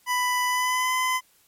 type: tone with pitch glide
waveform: 25% pulse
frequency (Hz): 993 to 1019.7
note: B5 to C6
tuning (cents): +9 to -45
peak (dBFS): -18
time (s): 0.06-1.21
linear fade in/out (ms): 50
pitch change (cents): +46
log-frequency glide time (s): 0.47-0.94
effects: white hiss -61 dBFS RMS until 1.47 s + MP3 64 kbps